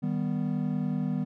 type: chord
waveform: triangle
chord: Eb augmented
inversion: none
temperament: equal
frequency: 155.56 / 196 / 246.9 Hz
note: Eb3 / G3 / B3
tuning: 0 / 0 / 0 cents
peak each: -29 dBFS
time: 0.02-1.25 s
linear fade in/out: 20 ms
effects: none